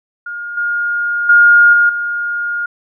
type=tone with level steps; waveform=sine; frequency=1421 Hz; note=F6; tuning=30 cents sharp; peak=-22 / -14 / -4 / -7 / -16 dBFS; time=0.26-2.66 s; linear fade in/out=5 ms; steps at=0.57 / 1.29 / 1.73 / 1.89 s; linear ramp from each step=5 ms; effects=none